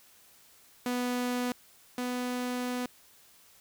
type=tone pair in turn; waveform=sawtooth; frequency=246.9 / 248.1 Hz; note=B3 / B3; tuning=0 / +8 cents; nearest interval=unison; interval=8 cents; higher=second; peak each=-25 / -27 dBFS; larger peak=first; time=0.86-1.52 / 1.98-2.86 s; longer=second; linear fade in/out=2 ms; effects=white hiss -59 dBFS RMS until 3.6 s